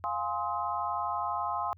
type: chord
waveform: sine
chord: F minor seventh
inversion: none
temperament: equal with one note detuned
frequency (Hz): 698.5 / 830.6 / 1046.5 / 1269.2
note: F5 / Ab5 / C6 / Eb6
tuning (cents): 0 / 0 / 0 / +34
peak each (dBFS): -36 / -35 / -33 / -36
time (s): 0.04-1.73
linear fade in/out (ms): 0
effects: added 90 Hz sine -53 dBFS peak until 1.77 s